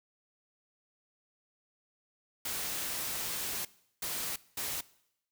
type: noise bursts at uneven times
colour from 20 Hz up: white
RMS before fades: -36 dBFS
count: 3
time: 2.45-3.65 / 4.02-4.36 / 4.57-4.81 s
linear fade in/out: 5 ms
effects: noise-tail reverb RT60 0.8 s tail -21 dB re dry